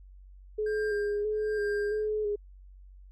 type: tone with vibrato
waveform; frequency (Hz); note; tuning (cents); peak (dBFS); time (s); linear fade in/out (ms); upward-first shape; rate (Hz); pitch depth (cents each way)
sine; 420.1; G#4; +20; -27; 0.58-2.36; 10; square; 1.5; 28
type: tone with tremolo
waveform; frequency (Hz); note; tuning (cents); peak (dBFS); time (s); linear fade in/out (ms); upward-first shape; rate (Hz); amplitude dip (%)
triangle; 1595; G6; +30; -33; 0.66-2.13; 5; sine; 1.2; 100
effects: added 47 Hz sine -48 dBFS peak until 3.11 s